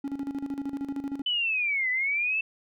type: tone with tremolo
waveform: triangle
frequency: 278.1 Hz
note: C#4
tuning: 6 cents sharp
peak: -26 dBFS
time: 0.04-1.22 s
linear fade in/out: 5 ms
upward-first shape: square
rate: 13 Hz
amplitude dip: 70%
type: linear two-way sweep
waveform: sine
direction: down then up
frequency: 3025 to 1983 to 2666 Hz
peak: -24 dBFS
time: 1.26-2.41 s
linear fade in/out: 5 ms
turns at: 1.9 s
effects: none